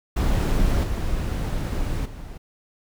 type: noise with level steps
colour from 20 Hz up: brown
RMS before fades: -20 / -25 / -36 dBFS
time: 0.16-2.38 s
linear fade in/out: 10 ms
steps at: 0.83 / 2.05 s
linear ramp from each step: 10 ms
effects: none